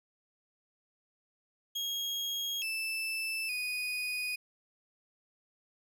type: tone with pitch steps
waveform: 35% pulse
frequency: 3275 / 2641 / 2480 Hz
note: G#7 / E7 / D#7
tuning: -25 / +3 / -6 cents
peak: -31 dBFS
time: 1.75-4.36 s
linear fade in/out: 10 ms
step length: 870 ms
effects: none